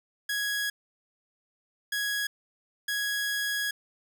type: tone bursts at uneven times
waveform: sawtooth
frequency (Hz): 1663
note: G#6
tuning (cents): +2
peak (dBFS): -24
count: 3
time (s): 0.29-0.7 / 1.92-2.27 / 2.88-3.71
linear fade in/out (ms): 5
effects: none